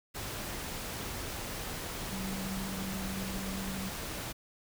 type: tone in noise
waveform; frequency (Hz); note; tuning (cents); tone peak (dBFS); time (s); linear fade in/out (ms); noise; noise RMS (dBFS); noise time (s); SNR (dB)
sine; 191.6; G3; -39; -37; 2.11-3.9; 20; pink; -39; 0.14-4.33; -1
effects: none